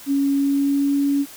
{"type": "tone with pitch glide", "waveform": "sine", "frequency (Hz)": [278.3, 281.7], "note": ["C#4", "C#4"], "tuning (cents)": [7, 28], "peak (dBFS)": -16, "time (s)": [0.06, 1.26], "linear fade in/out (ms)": 50, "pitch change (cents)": 21, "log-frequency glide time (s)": [0.33, 0.96], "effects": ["white hiss -41 dBFS RMS until 1.36 s"]}